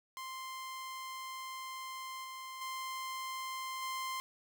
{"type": "tone with level steps", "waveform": "sawtooth", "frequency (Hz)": 1046.5, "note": "C6", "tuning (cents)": 0, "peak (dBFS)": [-38, -40, -35, -33], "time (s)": [0.17, 4.2], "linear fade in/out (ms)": 0, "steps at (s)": [2.24, 2.61, 3.82], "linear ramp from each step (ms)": 5, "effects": []}